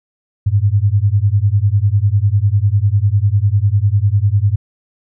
sine beating tone pair, 97.1 / 107.1 Hz, G2 / A2, -16 / -46 cents, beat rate 10 Hz, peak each -13 dBFS, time 0.46-4.56 s, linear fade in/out 10 ms, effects none

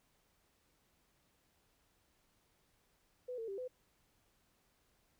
sine tone with pitch steps, 499 / 452.1 / 392.9 / 505 Hz, B4 / A4 / G4 / B4, +18 / +47 / +4 / +39 cents, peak -40 dBFS, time 3.28-3.68 s, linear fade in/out 10 ms, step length 100 ms, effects pink hiss -75 dBFS RMS until 5.19 s

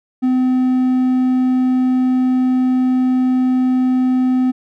triangle tone, 255.3 Hz, C4, 42 cents flat, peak -10 dBFS, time 0.22-4.52 s, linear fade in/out 20 ms, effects none

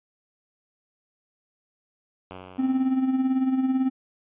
5% pulse tone with exponential decay, 92.5 Hz, F#2, in tune, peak -26 dBFS, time 2.31-3.74 s, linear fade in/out 0 ms, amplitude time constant 310 ms
triangle tone with tremolo, 261.6 Hz, C4, in tune, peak -16 dBFS, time 2.58-3.9 s, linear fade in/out 20 ms, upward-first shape sine, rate 18 Hz, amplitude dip 55%
effects resampled to 8000 Hz

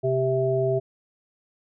harmonic tone, 130.81 Hz, C3, in tune, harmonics 1 / 3 / 5, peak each -26 / -23 / -25 dBFS, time 0.03-0.8 s, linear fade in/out 20 ms, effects none

